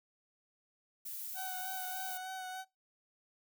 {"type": "noise", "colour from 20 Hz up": "violet", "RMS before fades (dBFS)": -43, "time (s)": [1.05, 2.18], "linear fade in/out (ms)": 10}
{"type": "tone with vibrato", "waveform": "30% pulse", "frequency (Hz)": 749, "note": "F#5", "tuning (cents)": 21, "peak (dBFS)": -38, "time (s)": [1.34, 2.65], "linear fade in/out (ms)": 50, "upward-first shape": "sine", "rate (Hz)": 3.3, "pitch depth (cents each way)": 22}
{"effects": ["noise-tail reverb RT60 0.2 s tail -20 dB re dry"]}